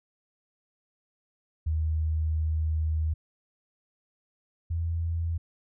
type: tone pair in turn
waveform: sine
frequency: 78.7 / 83.38 Hz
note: D#2 / E2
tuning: +20 / +20 cents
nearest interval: minor second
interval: 100 cents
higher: second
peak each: -24 / -26 dBFS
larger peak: first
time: 1.66-3.14 / 4.7-5.38 s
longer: first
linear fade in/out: 10 ms
effects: none